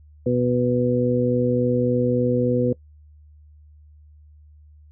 harmonic tone, 123.47 Hz, B2, in tune, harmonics 1 / 2 / 3 / 4, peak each -24 / -22 / -26 / -21 dBFS, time 0.26-2.73 s, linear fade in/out 5 ms, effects noise-tail reverb RT60 0.1 s tail -21 dB re dry + added 75 Hz sine -46 dBFS peak until 4.91 s

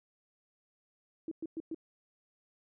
sine tone bursts, 324.2 Hz, E4, 29 cents flat, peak -35 dBFS, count 4, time 1.28-1.746 s, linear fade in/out 2 ms, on 34 ms, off 110 ms, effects none

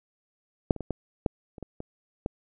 clicks, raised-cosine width 2 ms, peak -6 / -24 / -21 / -15 / -10 / -29 / -23 / -23 / -15 dBFS, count 9, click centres 0.708 / 0.763 / 0.807 / 0.907 / 1.262 / 1.582 / 1.627 / 1.804 / 2.261 s, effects none

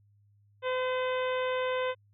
harmonic tone, 510 Hz, C5, 44 cents flat, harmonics 1 / 2 / 3 / 4 / 5 / 6 / 7, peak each -29 / -35 / -39 / -41 / -43 / -45 / -46 dBFS, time 0.62-1.95 s, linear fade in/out 50 ms, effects added 102 Hz sine -61 dBFS peak until 2.13 s

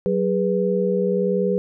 sine tone cluster, 187.4 / 409.9 / 490.9 Hz, F#3 / G#4 / B4, +22 / -23 / -10 cents, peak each -22 dBFS, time 0.06-1.58 s, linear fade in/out 0 ms, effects none

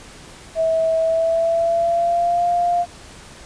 sine tone with pitch glide, 649 to 699.6 Hz, E5 to F5, -27 to +3 cents, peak -15 dBFS, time 0.55-2.86 s, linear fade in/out 50 ms, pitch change +130 cents, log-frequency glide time 1-2.46 s, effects pink hiss -41 dBFS RMS until 3.45 s + resampled to 22050 Hz

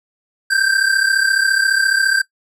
square tone pair together, 1554 / 1588.5 Hz, G6 / G6, -16 / +23 cents, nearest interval unison, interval 39 cents, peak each -17 dBFS, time 0.5-2.22 s, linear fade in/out 10 ms, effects noise-tail reverb RT60 0.1 s tail -18 dB re dry + low-pass 11000 Hz 12 dB/octave

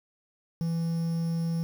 triangle tone with quantisation, 166.1 Hz, E3, 13 cents sharp, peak -24 dBFS, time 0.61-1.63 s, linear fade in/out 0 ms, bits 8, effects none

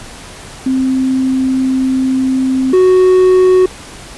sine / triangle tone pair in turn, 261.6 / 370 Hz, C4 / F#4, 0 / 0 cents, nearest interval tritone, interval 600 cents, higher second, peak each -10 / -3 dBFS, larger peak second, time 0.66-2.73 / 2.73-3.66 s, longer first, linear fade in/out 5 ms, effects pink hiss -32 dBFS RMS until 4.17 s + resampled to 24000 Hz

